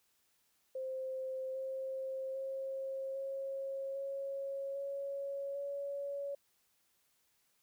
sine tone with pitch steps, 523.3 / 529.7 / 536.2 / 542.7 / 549.3 / 556 / 562.8 Hz, C5 / C5 / C5 / C#5 / C#5 / C#5 / C#5, 0 / +21 / +42 / -37 / -16 / +5 / +26 cents, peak -37 dBFS, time 0.75-6.35 s, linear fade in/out 5 ms, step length 800 ms, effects white hiss -75 dBFS RMS until 7.62 s

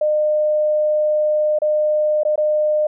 sine tone with dropouts, 607 Hz, D#5, 43 cents flat, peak -14 dBFS, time 0.01-2.87 s, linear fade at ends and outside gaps 5 ms, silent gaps 1.588-1.618 / 2.234-2.25 / 2.358-2.377 s, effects none

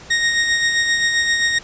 sawtooth tone with tremolo, 1864.7 Hz, A#6, in tune, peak -10 dBFS, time 0.1-1.59 s, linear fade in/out 10 ms, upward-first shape sine, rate 7.6 Hz, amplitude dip 40%, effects pink hiss -40 dBFS RMS until 1.63 s + resampled to 16000 Hz

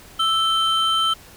triangle tone pair together, 1318.5 / 3100 Hz, E6 / G7, 0 / -20 cents, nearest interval octave + minor third, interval 1480 cents, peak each -18 dBFS, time 0.19-1.14 s, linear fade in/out 10 ms, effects pink hiss -45 dBFS RMS until 1.36 s

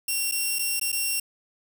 5% pulse tone with dropouts, 2743 Hz, F7, 32 cents flat, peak -15 dBFS, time 0.08-1.2 s, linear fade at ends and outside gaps 5 ms, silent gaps 0.314-0.32 / 0.587-0.591 / 0.797-0.812 / 0.919-0.926 s, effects 7-bit

